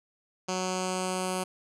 10% pulse tone with low-pass filter sweep, 185 Hz, F#3, in tune, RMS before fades -31 dBFS, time 0.48-1.44 s, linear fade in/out 10 ms, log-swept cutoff 6400 to 10000 Hz, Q 2.8, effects none

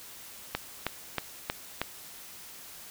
click train, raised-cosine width 0.3 ms, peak -12 dBFS, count 5, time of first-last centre 0.55-1.816 s, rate 3.16 Hz, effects white hiss -47 dBFS RMS until 2.9 s

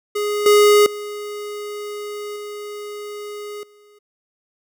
square tone with level steps, 415.3 Hz, G#4, in tune, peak -20 / -10 / -28 / -30 / -49 dBFS, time 0.15-3.99 s, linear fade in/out 10 ms, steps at 0.46 / 0.86 / 2.36 / 3.63 s, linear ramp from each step 2 ms, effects none

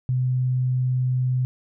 sine tone, 127.3 Hz, C3, 47 cents flat, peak -19 dBFS, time 0.09-1.45 s, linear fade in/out 0 ms, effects none

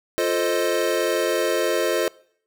square chord, F dominant seventh, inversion none, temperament equal, 349.2 / 440 / 523.3 / 622.3 Hz, F4 / A4 / C5 / Eb5, 0 / 0 / 0 / 0 cents, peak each -26 dBFS, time 0.18-2.08 s, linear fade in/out 0 ms, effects noise-tail reverb RT60 0.6 s tail -23 dB re dry

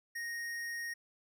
sine tone with hard clipping, 1864.7 Hz, A#6, in tune, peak -39 dBFS, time 0.15-0.94 s, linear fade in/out 10 ms, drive 14 dB, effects none

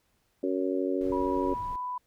harmonic tone, 93 Hz, F#2, 9 cents sharp, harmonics 3 / 4 / 5 / 6, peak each -30 / -30 / -34 / -34 dBFS, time 0.43-1.54 s, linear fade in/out 5 ms
brown noise, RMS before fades -43 dBFS, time 1.01-1.76 s, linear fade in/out 2 ms
sine tone with pitch glide, 972 to 994.1 Hz, B5 to B5, -28 to +11 cents, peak -31 dBFS, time 1.12-1.98 s, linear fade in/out 5 ms, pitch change +39 cents, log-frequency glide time 1.45-1.76 s
effects pink hiss -72 dBFS RMS until 2.06 s

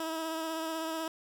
15% pulse tone with vibrato, 322.3 Hz, E4, 39 cents flat, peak -27 dBFS, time 0-1.08 s, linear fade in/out 2 ms, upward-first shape triangle, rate 16 Hz, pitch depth 28 cents each way, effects none

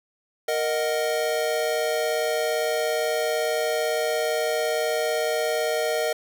square chord, D# minor, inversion second, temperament equal, 466.2 / 622.3 / 740 Hz, A#4 / D#5 / F#5, 0 / 0 / 0 cents, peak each -27 / -26 / -32 dBFS, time 0.48-6.13 s, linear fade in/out 5 ms, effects none

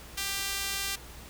sawtooth tone with high-pass filter, 394.3 Hz, G4, 10 cents sharp, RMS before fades -33 dBFS, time 0.17-0.96 s, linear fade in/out 10 ms, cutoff 2500 Hz, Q 0.62, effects added 60 Hz sine -48 dBFS peak until 1.29 s + pink hiss -48 dBFS RMS until 1.29 s

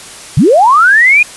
sine linear sweep, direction up, 105.8 to 2489 Hz, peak -3 dBFS, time 0.37-1.23 s, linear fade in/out 5 ms, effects white hiss -30 dBFS RMS until 1.36 s + resampled to 24000 Hz

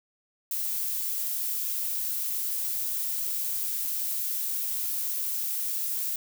violet noise, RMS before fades -30 dBFS, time 0.51-6.16 s, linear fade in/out 2 ms, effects none

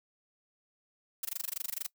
blue noise bursts, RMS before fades -34 dBFS, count 16, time 1.23-1.866 s, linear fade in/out 5 ms, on 21 ms, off 20 ms, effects noise-tail reverb RT60 0.1 s tail -21 dB re dry

